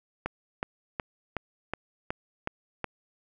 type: click train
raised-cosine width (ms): 0.5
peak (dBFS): -15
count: 8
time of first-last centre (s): 0.26-2.843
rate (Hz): 2.71
effects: none